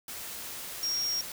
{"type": "tone in noise", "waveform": "sine", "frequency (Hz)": 5588, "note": "F8", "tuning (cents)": 0, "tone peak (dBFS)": -28, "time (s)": [0.83, 1.21], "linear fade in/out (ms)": 2, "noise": "white", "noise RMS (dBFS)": -40, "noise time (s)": [0.08, 1.32], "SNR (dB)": 9, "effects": []}